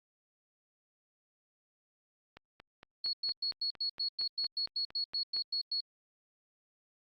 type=click train; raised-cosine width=0.3 ms; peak=-33 dBFS; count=14; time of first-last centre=2.37-5.365 s; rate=4.34 Hz
type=tone bursts; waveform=sine; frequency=4353 Hz; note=C#8; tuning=32 cents flat; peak=-31 dBFS; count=15; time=3.04-5.806 s; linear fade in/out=5 ms; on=92 ms; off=99 ms
effects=Opus 48 kbps